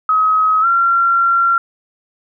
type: tone with pitch glide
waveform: sine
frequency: 1272 to 1371.2 Hz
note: D#6 to F6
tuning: +38 to -32 cents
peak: -10 dBFS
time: 0.09-1.58 s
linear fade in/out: 2 ms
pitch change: +130 cents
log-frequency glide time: 0.61-0.66 s
effects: none